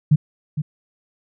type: tone with echo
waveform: sine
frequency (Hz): 150.6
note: D3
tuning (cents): +44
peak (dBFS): -9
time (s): 0.11-0.16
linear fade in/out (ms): 10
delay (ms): 460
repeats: 1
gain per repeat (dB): -10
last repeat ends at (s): 0.62
effects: none